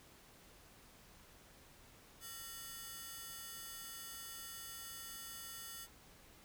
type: ring-modulated tone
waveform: 5% pulse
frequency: 1603 Hz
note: G6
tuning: 38 cents sharp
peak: -33 dBFS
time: 2.2-5.88 s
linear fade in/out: 50 ms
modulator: 249 Hz
effects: pink hiss -62 dBFS RMS until 6.44 s